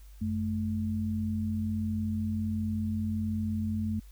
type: tone pair together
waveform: sine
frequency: 91.42 / 216.8 Hz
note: F#2 / A3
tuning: -20 / -25 cents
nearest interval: octave + minor third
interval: 1495 cents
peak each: -32 / -30 dBFS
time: 0.21-4 s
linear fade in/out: 10 ms
effects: added 50 Hz sine -47 dBFS peak until 4.11 s + white hiss -63 dBFS RMS until 4.11 s